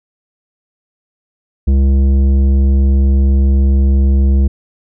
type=tone with tanh clipping; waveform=sine; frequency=67.8 Hz; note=C#2; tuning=38 cents flat; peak=-9 dBFS; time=1.67-4.48 s; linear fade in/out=10 ms; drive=11 dB; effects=none